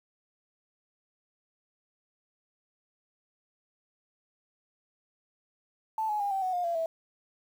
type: tone with pitch steps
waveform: sine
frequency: 879 / 842.7 / 807.9 / 774.6 / 742.6 / 711.9 / 682.5 / 654.3 Hz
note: A5 / G#5 / G#5 / G5 / F#5 / F5 / F5 / E5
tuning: -2 / +25 / -48 / -21 / +6 / +33 / -40 / -13 cents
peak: -27 dBFS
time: 5.98-6.86 s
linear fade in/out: 2 ms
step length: 110 ms
effects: 9-bit